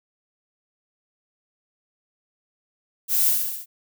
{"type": "noise with echo", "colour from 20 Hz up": "violet", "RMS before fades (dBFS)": -21, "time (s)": [3.08, 3.34], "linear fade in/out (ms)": 50, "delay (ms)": 64, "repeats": 5, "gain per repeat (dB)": -3, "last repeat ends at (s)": 3.66, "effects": []}